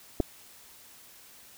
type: clicks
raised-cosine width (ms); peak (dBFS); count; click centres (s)
2; -13; 2; 0.201 / 0.204
effects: white hiss -53 dBFS RMS until 1.57 s